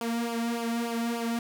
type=tone with flanger; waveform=sawtooth; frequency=233.1 Hz; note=A#3; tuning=in tune; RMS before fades=-30 dBFS; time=0.01-1.39 s; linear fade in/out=2 ms; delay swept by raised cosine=0.5 to 2.5 ms; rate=3.4 Hz; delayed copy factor=-0.75; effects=none